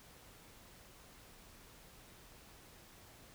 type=silence; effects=pink hiss -59 dBFS RMS until 3.34 s